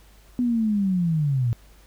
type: linear sweep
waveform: sine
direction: down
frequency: 249.8 to 113.5 Hz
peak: -19 dBFS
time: 0.39-1.53 s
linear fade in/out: 0 ms
effects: added 50 Hz sine -50 dBFS peak until 1.86 s + pink hiss -56 dBFS RMS until 1.86 s